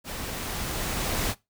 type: noise with level ramp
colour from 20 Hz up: pink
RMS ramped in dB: -35 to -27 dBFS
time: 0.04-1.35 s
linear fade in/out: 50 ms
effects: noise-tail reverb RT60 0.2 s tail -20 dB re dry